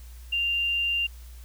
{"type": "tone", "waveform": "sine", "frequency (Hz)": 2787, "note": "F7", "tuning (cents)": -4, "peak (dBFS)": -23, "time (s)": [0.32, 1.07], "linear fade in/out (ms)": 10, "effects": ["added 60 Hz sine -41 dBFS peak until 1.44 s", "white hiss -55 dBFS RMS until 1.44 s"]}